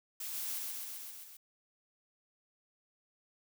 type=noise with echo; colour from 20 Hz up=blue; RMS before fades=-41 dBFS; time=0.2-0.59 s; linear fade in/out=5 ms; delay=130 ms; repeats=6; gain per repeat=-2 dB; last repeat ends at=1.37 s; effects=none